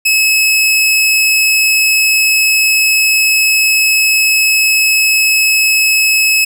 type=tone; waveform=sawtooth; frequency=2582 Hz; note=E7; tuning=37 cents flat; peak=-5 dBFS; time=0.05-6.45 s; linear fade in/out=10 ms; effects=none